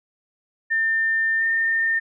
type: tone with pitch glide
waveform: sine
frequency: 1800 to 1813.6 Hz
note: A6 to A#6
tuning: +39 to -48 cents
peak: -18 dBFS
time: 0.7-2 s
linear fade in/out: 20 ms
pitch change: +13 cents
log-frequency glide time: 1.38-1.44 s
effects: none